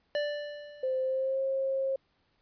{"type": "tone with exponential decay", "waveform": "square", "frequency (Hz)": 587.3, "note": "D5", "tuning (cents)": 0, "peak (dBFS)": -27, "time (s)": [0.15, 1.35], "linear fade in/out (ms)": 1, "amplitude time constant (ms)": 260}
{"type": "tone with pitch glide", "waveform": "sine", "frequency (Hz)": [520, 536.5], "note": ["C5", "C5"], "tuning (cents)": [-11, 43], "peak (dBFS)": -27, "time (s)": [0.83, 1.96], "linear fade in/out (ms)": 5, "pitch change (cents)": 54, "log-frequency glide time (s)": [1.01, 1.41]}
{"effects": ["pink hiss -72 dBFS RMS until 2.41 s", "resampled to 11025 Hz"]}